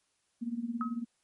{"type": "tone with tremolo", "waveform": "sine", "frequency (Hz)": 234.8, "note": "A#3", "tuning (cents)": 13, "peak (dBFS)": -29, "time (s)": [0.41, 1.05], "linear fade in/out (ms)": 20, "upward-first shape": "sine", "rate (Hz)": 18, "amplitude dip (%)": 80}
{"type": "tone with exponential decay", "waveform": "sine", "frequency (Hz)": 1276, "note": "D#6", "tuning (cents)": 43, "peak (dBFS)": -30, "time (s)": [0.81, 1.02], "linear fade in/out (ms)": 1, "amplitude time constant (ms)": 45}
{"effects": ["white hiss -75 dBFS RMS until 1.23 s", "MP3 48 kbps"]}